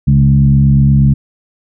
sine tone with frequency modulation, 138.59 Hz, C#3, in tune, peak -5 dBFS, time 0.07-1.14 s, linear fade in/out 10 ms, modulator 68.4 Hz, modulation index 0.91, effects none

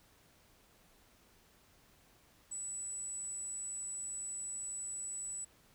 sine tone, 7902 Hz, B8, in tune, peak -39 dBFS, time 2.51-5.45 s, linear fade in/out 10 ms, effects pink hiss -66 dBFS RMS until 5.74 s

